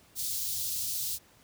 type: band-stop noise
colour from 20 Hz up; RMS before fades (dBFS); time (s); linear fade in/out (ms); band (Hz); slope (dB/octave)
white; -33; 0.15-1.19; 50; 120 to 3800; 24
effects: pink hiss -60 dBFS RMS until 1.43 s + high-pass 60 Hz 12 dB/octave